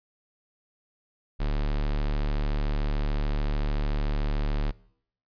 square tone, 36.78 Hz, D1, 3 cents sharp, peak -25 dBFS, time 1.39-4.72 s, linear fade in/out 20 ms, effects noise-tail reverb RT60 0.7 s tail -22 dB re dry + resampled to 11025 Hz

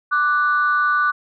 sine tone pair together, 1174.7 / 1480 Hz, D6 / F#6, 0 / 0 cents, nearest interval major third, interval 400 cents, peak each -17 dBFS, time 0.11-1.12 s, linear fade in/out 20 ms, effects tanh soft clip ceiling -8 dBFS

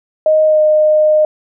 sine tone with pitch glide, 622.3 to 613.7 Hz, D#5 to D#5, 0 to -24 cents, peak -7 dBFS, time 0.26-1.25 s, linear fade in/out 2 ms, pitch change -24 cents, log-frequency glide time 0.45-0.61 s, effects none

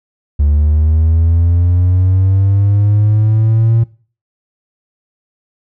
triangle linear sweep, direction up, 71.9 to 115.3 Hz, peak -5 dBFS, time 0.39-3.84 s, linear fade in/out 10 ms, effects noise-tail reverb RT60 0.4 s tail -22 dB re dry + tanh soft clip ceiling -1 dBFS

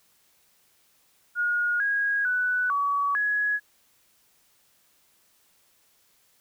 sine tone with pitch steps, 1437 / 1644 / 1488 / 1134 / 1678 Hz, F6 / G#6 / F#6 / C#6 / G#6, +49 / -18 / +9 / +39 / +17 cents, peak -22 dBFS, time 1.35-3.6 s, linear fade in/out 50 ms, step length 450 ms, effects white hiss -64 dBFS RMS until 6.4 s

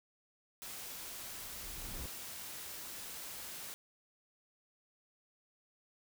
white noise, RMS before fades -46 dBFS, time 0.62-3.74 s, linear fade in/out 0 ms
brown noise with exponential growth, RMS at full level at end -42 dBFS, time 0.68-2.06 s, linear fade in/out 0 ms, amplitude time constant 300 ms
effects none

